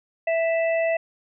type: harmonic tone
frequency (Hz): 659.3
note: E5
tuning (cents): 0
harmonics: 1 / 3 / 4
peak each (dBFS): -20 / -30 / -32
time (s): 0.27-0.97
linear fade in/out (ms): 5
effects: none